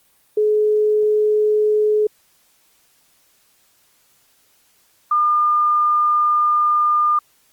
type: tone pair in turn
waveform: sine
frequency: 424.9 / 1207 Hz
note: G#4 / D6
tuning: +40 / +47 cents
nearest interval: octave + tritone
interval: 1807 cents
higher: second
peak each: -13 dBFS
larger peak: neither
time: 0.37-2.07 / 5.11-7.19 s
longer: second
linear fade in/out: 5 ms
effects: white hiss -58 dBFS RMS until 7.52 s + Opus 32 kbps